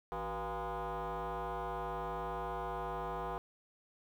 sine tone with frequency modulation, 161.5 Hz, E3, 35 cents flat, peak -34 dBFS, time 0.12-3.38 s, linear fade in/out 0 ms, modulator 215 Hz, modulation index 4.9, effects tanh soft clip ceiling -35 dBFS + 11-bit

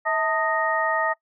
sine tone cluster, 645 / 895 / 1244 / 1864 Hz, E5 / A5 / D#6 / A#6, -38 / +29 / -1 / -1 cents, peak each -26 dBFS, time 0.05-1.14 s, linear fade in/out 20 ms, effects noise-tail reverb RT60 0.1 s tail -21 dB re dry

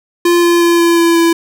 square tone with pitch steps, 346.6 / 344.2 / 341.8 / 339.5 / 337.1 / 334.8 Hz, F4 / F4 / F4 / F4 / E4 / E4, -13 / -25 / -37 / -49 / +39 / +27 cents, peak -8 dBFS, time 0.25-1.33 s, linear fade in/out 5 ms, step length 180 ms, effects none

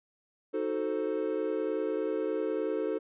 triangle chord, D# diminished seventh, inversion none, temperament equal, 311.1 / 370 / 440 / 523.3 Hz, D#4 / F#4 / A4 / C5, 0 / 0 / 0 / 0 cents, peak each -33 / -34 / -30 / -34 dBFS, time 0.53-2.99 s, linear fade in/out 20 ms, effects resampled to 8000 Hz

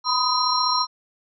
sine tone cluster, 987 / 1022 / 1252 / 4116 / 5560 Hz, B5 / C6 / D#6 / C8 / F8, -1 / -41 / +10 / -29 / -9 cents, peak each -25 dBFS, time 0.04-0.87 s, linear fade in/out 50 ms, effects none

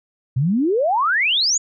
sine exponential sweep, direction up, 119.2 to 7120 Hz, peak -15 dBFS, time 0.36-1.58 s, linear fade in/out 10 ms, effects none

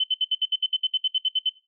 sine tone bursts, 3047 Hz, G7, 50 cents flat, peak -19 dBFS, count 15, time 0-1.494 s, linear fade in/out 5 ms, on 38 ms, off 66 ms, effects noise-tail reverb RT60 0.3 s tail -18 dB re dry

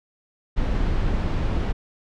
brown noise, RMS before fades -22 dBFS, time 0.56-1.73 s, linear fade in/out 20 ms, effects low-pass 4000 Hz 12 dB/octave

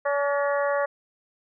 harmonic tone with a mistuned harmonic, 284.5 Hz, C#4, 45 cents sharp, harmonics 2 / 3 / 4 / 5 / 6 / 7, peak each -23 / -32 / -30 / -34 / -34 / -36 dBFS, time 0.05-0.86 s, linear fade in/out 10 ms, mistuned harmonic 7, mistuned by -73 cents, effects none

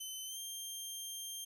15% pulse tone with pitch glide, 3052 to 3180 Hz, G7 to G7, -47 to +24 cents, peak -35 dBFS, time 0-1.45 s, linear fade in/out 10 ms, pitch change +71 cents, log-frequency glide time 0.26-0.38 s, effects none

